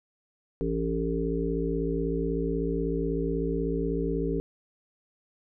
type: harmonic tone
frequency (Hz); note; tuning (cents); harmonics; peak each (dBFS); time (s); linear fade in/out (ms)
56.2; A1; +37; 1 / 3 / 5 / 7 / 8; -32 / -32 / -32 / -32 / -32; 0.61-4.4; 0
effects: none